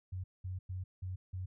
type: tone bursts at uneven times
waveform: sine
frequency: 92.5 Hz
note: F#2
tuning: in tune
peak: -37 dBFS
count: 5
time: 0.12-0.24 / 0.44-0.59 / 0.69-0.84 / 1.02-1.16 / 1.33-1.46 s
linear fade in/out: 10 ms
effects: none